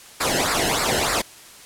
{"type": "noise with flanger", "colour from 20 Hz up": "pink", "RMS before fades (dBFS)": -21, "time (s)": [0.2, 1.22], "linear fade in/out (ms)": 10, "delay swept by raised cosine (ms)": [0.31, 0.88], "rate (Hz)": 3.3, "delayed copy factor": -0.8, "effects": ["white hiss -44 dBFS RMS until 1.65 s", "low-pass 11000 Hz 12 dB/octave"]}